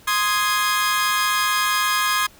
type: chord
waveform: sawtooth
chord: Ab major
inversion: first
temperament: equal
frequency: 1046.5 / 1244.5 / 1661.2 Hz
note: C6 / Eb6 / Ab6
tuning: 0 / 0 / 0 cents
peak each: -19 dBFS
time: 0.07-2.27 s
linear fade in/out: 10 ms
effects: pink hiss -49 dBFS RMS until 2.39 s